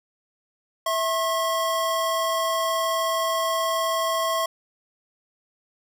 square tone pair together, 655 / 1078.7 Hz, E5 / C#6, -11 / -48 cents, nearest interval major sixth, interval 863 cents, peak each -26 / -25 dBFS, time 0.86-4.46 s, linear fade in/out 5 ms, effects none

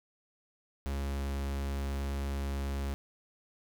45% pulse tone, 69.3 Hz, C#2, in tune, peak -32 dBFS, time 0.86-2.94 s, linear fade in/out 0 ms, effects none

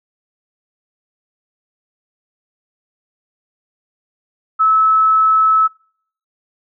sine tone, 1300 Hz, E6, 24 cents flat, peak -9 dBFS, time 4.59-5.68 s, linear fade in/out 20 ms, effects noise-tail reverb RT60 0.6 s tail -26 dB re dry

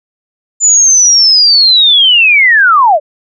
sine linear sweep, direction down, 7090 to 554.4 Hz, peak -3 dBFS, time 0.6-3 s, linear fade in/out 50 ms, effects none

